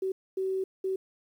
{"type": "tone bursts at uneven times", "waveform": "sine", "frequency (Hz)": 380.4, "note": "F#4", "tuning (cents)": 48, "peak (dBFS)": -27, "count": 3, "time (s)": [[0.02, 0.12], [0.37, 0.64], [0.84, 0.96]], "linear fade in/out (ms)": 5, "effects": ["10-bit"]}